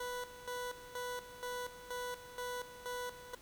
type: tone with tremolo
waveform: 20% pulse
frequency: 493.3 Hz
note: B4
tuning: 2 cents flat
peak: -34 dBFS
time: 0-3.35 s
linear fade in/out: 5 ms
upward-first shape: square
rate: 2.1 Hz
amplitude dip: 75%
effects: pink hiss -59 dBFS RMS until 3.41 s

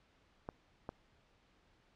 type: clicks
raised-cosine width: 1 ms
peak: -27 dBFS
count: 2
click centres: 0.489 / 0.891 s
effects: pink hiss -70 dBFS RMS until 1.95 s + low-pass 4000 Hz 12 dB/octave

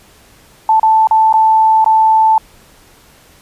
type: tone with dropouts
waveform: sine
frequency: 880 Hz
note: A5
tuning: in tune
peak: -6 dBFS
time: 0.69-2.38 s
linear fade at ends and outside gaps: 2 ms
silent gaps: 0.797-0.83 / 1.072-1.11 / 1.327-1.339 / 1.844-1.861 s
effects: pink hiss -45 dBFS RMS until 3.41 s + resampled to 32000 Hz

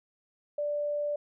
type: tone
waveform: sine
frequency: 587 Hz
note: D5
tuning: 1 cent flat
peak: -28 dBFS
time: 0.58-1.16 s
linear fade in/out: 5 ms
effects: none

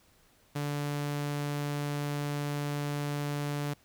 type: tone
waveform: sawtooth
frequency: 145.3 Hz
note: D3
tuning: 18 cents flat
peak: -27 dBFS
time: 0.55-3.74 s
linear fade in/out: 10 ms
effects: pink hiss -64 dBFS RMS until 3.84 s

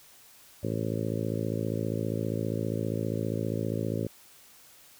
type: harmonic tone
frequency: 55 Hz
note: A1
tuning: in tune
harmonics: 2 / 3 / 4 / 5 / 6 / 7 / 8 / 9 / 10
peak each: -33 / -35 / -36 / -37 / -38 / -38 / -39 / -40 / -40 dBFS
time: 0.63-4.07 s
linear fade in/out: 5 ms
effects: white hiss -55 dBFS RMS until 4.99 s

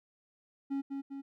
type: tone with echo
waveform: triangle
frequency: 275.6 Hz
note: C#4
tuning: 10 cents flat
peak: -29 dBFS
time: 0.7-0.82 s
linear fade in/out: 20 ms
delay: 200 ms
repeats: 2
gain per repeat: -4 dB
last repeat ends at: 1.22 s
effects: none

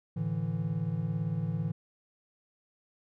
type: chord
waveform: triangle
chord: A suspended fourth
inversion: none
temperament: equal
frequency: 110 / 146.83 / 164.81 Hz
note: A2 / D3 / E3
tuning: 0 / 0 / 0 cents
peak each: -33 / -33 / -30 dBFS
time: 0.16-1.72 s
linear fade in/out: 10 ms
effects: none

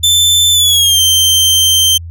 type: tone with pitch glide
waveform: sawtooth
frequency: 3535 to 3131 Hz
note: A7 to G7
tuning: +7 to -3 cents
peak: -4 dBFS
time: 0.03-1.98 s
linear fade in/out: 10 ms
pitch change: -210 cents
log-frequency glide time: 0.52-1.01 s
effects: added 84 Hz sine -24 dBFS peak until 2.1 s

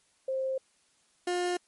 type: tone pair in turn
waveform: sine / 30% pulse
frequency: 528 / 355.8 Hz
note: C5 / F4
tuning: +16 / +32 cents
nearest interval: perfect fifth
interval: 684 cents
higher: first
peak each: -28 / -25 dBFS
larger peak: second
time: 0.28-0.58 / 1.27-1.57 s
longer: neither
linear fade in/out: 5 ms
effects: white hiss -68 dBFS RMS until 1.67 s + MP3 48 kbps

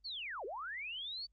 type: linear two-way sweep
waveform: sine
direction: down then up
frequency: 4600 to 356.9 to 4600 Hz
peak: -40 dBFS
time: 0.04-1.27 s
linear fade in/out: 20 ms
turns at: 0.45 s
effects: added 50 Hz sine -69 dBFS peak until 1.32 s + Opus 24 kbps

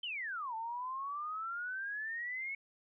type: exponential two-way sweep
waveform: sine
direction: down then up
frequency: 3152 to 880 to 2217 Hz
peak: -37 dBFS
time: 0.03-2.55 s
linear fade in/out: 5 ms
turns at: 0.55 s
effects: none

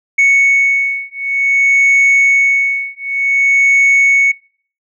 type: beating tone pair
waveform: sine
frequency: 2217 / 2217.54 Hz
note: C#7 / C#7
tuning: 0 / 0 cents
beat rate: 0.54 Hz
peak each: -10 dBFS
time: 0.18-4.32 s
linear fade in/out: 10 ms
effects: noise-tail reverb RT60 0.5 s tail -26 dB re dry + tanh soft clip ceiling -5 dBFS

